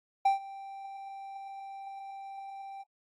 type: tone with ADSR envelope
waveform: triangle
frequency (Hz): 784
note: G5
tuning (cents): 0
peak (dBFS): -18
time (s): 0.25-2.84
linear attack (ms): 8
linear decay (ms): 130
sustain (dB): -21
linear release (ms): 27
effects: AAC 32 kbps